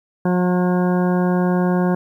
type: harmonic tone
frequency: 180 Hz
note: F#3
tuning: 47 cents flat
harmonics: 1 / 2 / 3 / 4 / 5 / 6 / 8 / 9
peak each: -16 / -22 / -26 / -28 / -30 / -32 / -34 / -35 dBFS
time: 0.25-1.95 s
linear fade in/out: 5 ms
effects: 9-bit